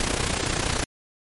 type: noise with amplitude modulation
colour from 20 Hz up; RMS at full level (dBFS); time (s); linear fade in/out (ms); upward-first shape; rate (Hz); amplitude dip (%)
pink; -22; 0-0.84; 2; sine; 30.4; 70
effects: MP3 48 kbps